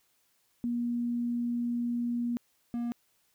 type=tone pair in turn; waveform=sine / triangle; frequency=238.9 / 237.6 Hz; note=A#3 / A#3; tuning=+43 / +33 cents; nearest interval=unison; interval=10 cents; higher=first; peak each=-28 / -28 dBFS; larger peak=neither; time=0.64-2.37 / 2.74-2.92 s; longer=first; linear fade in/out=0 ms; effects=white hiss -71 dBFS RMS until 3.34 s